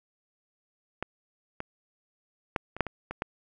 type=clicks; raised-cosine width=0.5 ms; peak=-16 / -19 / -11 / -24 / -8 / -20 / -20 / -14 dBFS; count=8; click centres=1.026 / 1.604 / 2.562 / 2.766 / 2.807 / 2.867 / 3.11 / 3.221 s; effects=none